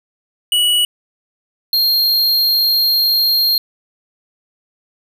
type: tone pair in turn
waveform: square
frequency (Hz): 2934 / 4217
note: F#7 / C8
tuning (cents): -15 / +13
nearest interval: tritone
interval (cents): 628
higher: second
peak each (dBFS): -12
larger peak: neither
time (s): 0.52-0.85 / 1.73-3.58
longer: second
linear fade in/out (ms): 2
effects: none